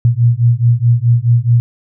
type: beating tone pair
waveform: sine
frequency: 116.54 / 121.24 Hz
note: A#2 / B2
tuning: 0 / -32 cents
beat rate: 4.7 Hz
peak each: -11 dBFS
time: 0.05-1.6 s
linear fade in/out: 0 ms
effects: none